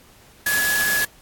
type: tone in noise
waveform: sine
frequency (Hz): 1690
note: G#6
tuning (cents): +30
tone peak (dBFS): -19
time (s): 0.46-1.05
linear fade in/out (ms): 5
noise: white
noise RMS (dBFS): -24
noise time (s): 0.46-1.05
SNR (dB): +2
effects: pink hiss -51 dBFS RMS until 1.21 s + AAC 64 kbps